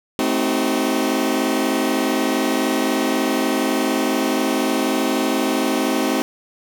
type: chord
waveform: sawtooth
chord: A diminished seventh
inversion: none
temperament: just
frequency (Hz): 220 / 264 / 316.8 / 380.2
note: A3 / C4 / Eb4 / Gb4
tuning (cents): 0 / +16 / +31 / +47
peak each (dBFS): -21 / -17 / -19 / -21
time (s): 0.19-6.22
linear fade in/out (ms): 0
effects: none